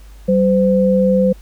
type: tone pair together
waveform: sine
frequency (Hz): 191.9 / 512.3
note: G3 / C5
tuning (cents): -37 / -37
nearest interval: octave + perfect fourth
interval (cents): 1700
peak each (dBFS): -13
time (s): 0.28-1.33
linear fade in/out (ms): 10
effects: added 50 Hz sine -36 dBFS peak until 1.41 s + pink hiss -50 dBFS RMS until 1.41 s